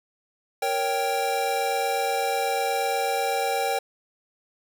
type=chord; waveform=square; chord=G diminished; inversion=first; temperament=equal; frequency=466.2 / 554.4 / 784 Hz; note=Bb4 / Db5 / G5; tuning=0 / 0 / 0 cents; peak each=-30 / -30 / -26 dBFS; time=0.62-3.79 s; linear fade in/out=5 ms; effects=none